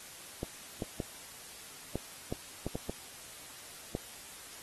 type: clicks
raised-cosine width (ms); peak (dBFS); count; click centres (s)
2; -21; 9; 0.431 / 0.822 / 1.002 / 1.956 / 2.325 / 2.666 / 2.755 / 2.896 / 3.951
effects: white hiss -49 dBFS RMS until 4.62 s + AAC 32 kbps